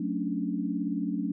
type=chord; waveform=sine; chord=D major seventh; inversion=first; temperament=just; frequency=183.54 / 220.2 / 275.3 / 293.7 Hz; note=F#3 / A3 / C#4 / D4; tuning=-14 / +2 / -12 / 0 cents; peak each=-33 dBFS; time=0-1.32 s; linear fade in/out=5 ms; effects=none